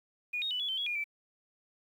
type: tone with pitch steps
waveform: sine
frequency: 2452 / 3732 / 2981 / 3388 / 3095 / 3341 / 2428 / 2323 Hz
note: D#7 / A#7 / F#7 / G#7 / G7 / G#7 / D#7 / D7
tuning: -26 / +1 / +12 / +34 / -23 / +10 / -43 / -20 cents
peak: -31 dBFS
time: 0.33-1.042 s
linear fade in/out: 10 ms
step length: 89 ms
effects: 10-bit